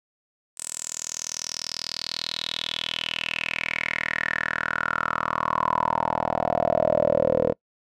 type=tone with band-pass filter sweep; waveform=10% pulse; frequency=40.13 Hz; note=E1; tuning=46 cents flat; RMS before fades=-26 dBFS; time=0.57-7.53 s; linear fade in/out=10 ms; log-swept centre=8300 to 480 Hz; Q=6.4; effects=noise-tail reverb RT60 0.1 s tail -24 dB re dry